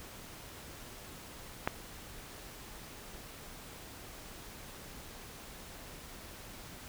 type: click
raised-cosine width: 0.5 ms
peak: -14 dBFS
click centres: 1.675 s
effects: pink hiss -49 dBFS RMS until 6.88 s